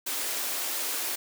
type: high-pass noise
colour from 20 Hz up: white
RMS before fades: -31 dBFS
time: 0.06-1.16 s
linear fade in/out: 10 ms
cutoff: 250 Hz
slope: 96 dB/octave
effects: none